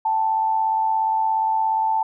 sine tone pair together, 782.9 / 880 Hz, G5 / A5, -2 / 0 cents, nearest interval major second, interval 202 cents, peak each -27 / -18 dBFS, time 0.05-2.03 s, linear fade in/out 5 ms, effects none

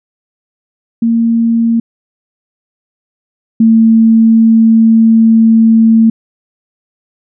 sine tone pair in turn, 230 / 224.9 Hz, A#3 / A3, -23 / +38 cents, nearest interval unison, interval 39 cents, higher first, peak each -7 / -3 dBFS, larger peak second, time 1.02-1.8 / 3.6-6.1 s, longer second, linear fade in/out 5 ms, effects none

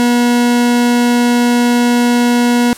40% pulse tone, 241.2 Hz, B3, 41 cents flat, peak -8 dBFS, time 0-2.73 s, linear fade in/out 0 ms, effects white hiss -34 dBFS RMS until 2.77 s + low-pass 12000 Hz 12 dB/octave

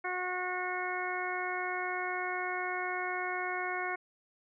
harmonic tone, 364 Hz, F#4, 28 cents flat, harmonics 1 / 2 / 3 / 4 / 5 / 6, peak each -40 / -38 / -40 / -39 / -41 / -39 dBFS, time 0.04-3.96 s, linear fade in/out 10 ms, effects none

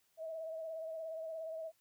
sine tone with vibrato, 644 Hz, E5, 41 cents flat, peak -40 dBFS, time 0.17-1.72 s, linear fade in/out 50 ms, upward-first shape sine, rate 17 Hz, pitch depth 34 cents each way, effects white hiss -75 dBFS RMS until 1.8 s

